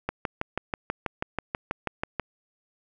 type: click train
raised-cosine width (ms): 0.5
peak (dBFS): -12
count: 14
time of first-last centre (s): 0.09-2.197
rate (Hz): 6.17
effects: none